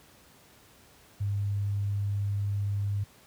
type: tone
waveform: sine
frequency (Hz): 101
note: G#2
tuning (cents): -48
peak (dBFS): -26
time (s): 1.2-3.04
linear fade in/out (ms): 10
effects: pink hiss -57 dBFS RMS until 3.26 s + high-pass 60 Hz 12 dB/octave